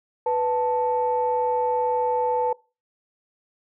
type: tone pair together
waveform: sine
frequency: 494.4 / 881 Hz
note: B4 / A5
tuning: +2 / +2 cents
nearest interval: minor seventh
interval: 1000 cents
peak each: -22 / -22 dBFS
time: 0.26-2.53 s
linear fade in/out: 5 ms
effects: noise-tail reverb RT60 0.3 s tail -23 dB re dry + tanh soft clip ceiling -12 dBFS